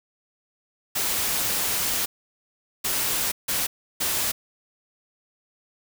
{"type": "noise bursts at uneven times", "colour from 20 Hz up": "white", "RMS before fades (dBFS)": -25, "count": 4, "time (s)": [[0.95, 2.06], [2.84, 3.32], [3.48, 3.67], [4, 4.32]], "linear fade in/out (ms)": 10, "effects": []}